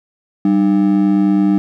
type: ring-modulated tone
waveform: triangle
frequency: 248.6 Hz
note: B3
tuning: 12 cents sharp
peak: -5 dBFS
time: 0.45-1.58 s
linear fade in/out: 0 ms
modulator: 54.5 Hz
effects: none